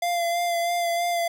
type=tone with vibrato; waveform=square; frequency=690 Hz; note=F5; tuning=21 cents flat; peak=-23 dBFS; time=0.02-1.28 s; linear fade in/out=5 ms; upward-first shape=sine; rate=3.1 Hz; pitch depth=24 cents each way; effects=none